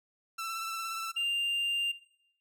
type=tone with vibrato; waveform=sawtooth; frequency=1333 Hz; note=E6; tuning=19 cents sharp; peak=-31 dBFS; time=0.38-1.12 s; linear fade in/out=10 ms; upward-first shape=triangle; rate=17 Hz; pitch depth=30 cents each way
type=tone; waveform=triangle; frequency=2794 Hz; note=F7; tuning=in tune; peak=-27 dBFS; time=1.16-1.92 s; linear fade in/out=10 ms
effects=noise-tail reverb RT60 0.8 s tail -17 dB re dry